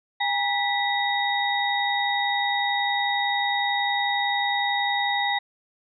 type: tone cluster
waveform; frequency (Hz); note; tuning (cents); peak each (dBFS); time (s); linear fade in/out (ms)
sine; 813 / 944 / 1965 / 3745; G#5 / A#5 / B6 / A#7; -37 / +22 / -9 / +7; -25 / -33 / -26 / -28; 0.2-5.39; 10
effects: none